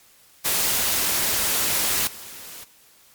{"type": "noise with level steps", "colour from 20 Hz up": "white", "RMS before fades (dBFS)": [-22, -39], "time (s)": [0.44, 2.65], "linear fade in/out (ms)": 20, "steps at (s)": 2.07, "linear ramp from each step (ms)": 2, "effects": ["white hiss -54 dBFS RMS until 3.14 s", "MP3 96 kbps"]}